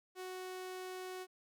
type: tone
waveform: sawtooth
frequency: 370 Hz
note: F#4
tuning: in tune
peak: -39 dBFS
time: 0.15-1.27 s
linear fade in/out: 50 ms
effects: none